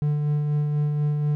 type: tone with tremolo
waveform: triangle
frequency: 148.2 Hz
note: D3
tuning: 16 cents sharp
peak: -17 dBFS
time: 0.02-1.35 s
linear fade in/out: 0 ms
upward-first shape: sine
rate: 4.1 Hz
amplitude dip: 30%
effects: none